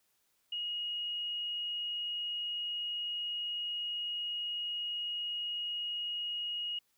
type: tone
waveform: sine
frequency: 2882 Hz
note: F#7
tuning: 46 cents flat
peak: -34 dBFS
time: 0.52-6.79 s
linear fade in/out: 5 ms
effects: white hiss -75 dBFS RMS until 6.97 s